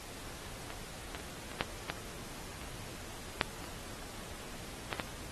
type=clicks; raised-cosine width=0.3 ms; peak=-25 / -22 / -28 / -26 / -13 / -16 / -29 / -9 / -28 / -16 / -17 dBFS; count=11; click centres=0.704 / 1.148 / 1.199 / 1.516 / 1.609 / 1.9 / 2.615 / 3.412 / 3.642 / 4.928 / 4.998 s; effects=pink hiss -47 dBFS RMS until 5.31 s + AAC 32 kbps